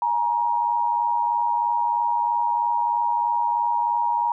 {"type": "tone pair together", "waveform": "sine", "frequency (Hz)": [842, 945.1], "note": ["G#5", "A#5"], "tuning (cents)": [24, 24], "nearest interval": "major second", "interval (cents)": 200, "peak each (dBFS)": [-26, -20], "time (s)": [0.02, 4.32], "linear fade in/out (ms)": 2, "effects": []}